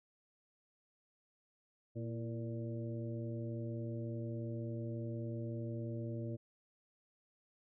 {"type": "harmonic tone with a mistuned harmonic", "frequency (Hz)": 116.54, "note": "A#2", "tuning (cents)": 0, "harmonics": [1, 2, 3, 4, 5], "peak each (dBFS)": [-40, -46, -46, -52, -50], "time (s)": [1.95, 6.37], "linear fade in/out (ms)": 20, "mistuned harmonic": 3, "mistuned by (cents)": -55, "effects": []}